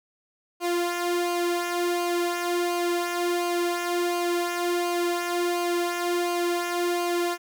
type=tone with flanger; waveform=sawtooth; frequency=349.2 Hz; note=F4; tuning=in tune; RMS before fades=-26 dBFS; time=0.6-7.38 s; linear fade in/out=50 ms; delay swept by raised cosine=0.54 to 2.64 ms; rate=1.4 Hz; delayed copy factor=-0.6; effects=none